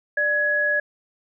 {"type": "tone pair together", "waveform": "sine", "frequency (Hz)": [593, 1677.3], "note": ["D5", "G#6"], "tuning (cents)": [17, 17], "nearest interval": "octave + tritone", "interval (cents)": 1800, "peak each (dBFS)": [-26, -19], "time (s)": [0.17, 0.8], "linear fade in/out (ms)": 5, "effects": []}